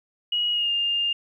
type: tone with pitch glide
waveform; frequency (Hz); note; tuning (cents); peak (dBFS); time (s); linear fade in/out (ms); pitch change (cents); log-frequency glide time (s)
sine; 2900 to 2811; F#7 to F7; -35 to +11; -21; 0.32-1.13; 5; -54; 0.52-0.71
effects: 10-bit